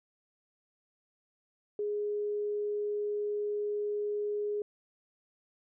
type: tone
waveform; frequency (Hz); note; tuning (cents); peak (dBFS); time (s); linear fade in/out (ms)
sine; 415.3; G#4; 0; -30; 1.79-4.62; 2
effects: none